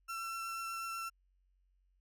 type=tone with vibrato; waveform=35% pulse; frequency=1348 Hz; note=E6; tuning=38 cents sharp; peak=-37 dBFS; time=0.08-1.1 s; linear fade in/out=20 ms; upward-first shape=triangle; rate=8.1 Hz; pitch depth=13 cents each way; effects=added 46 Hz sine -70 dBFS peak until 2 s